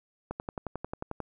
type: click train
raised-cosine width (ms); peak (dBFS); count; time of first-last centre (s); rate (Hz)
1; -20; 11; 0.31-1.203; 11.2
effects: none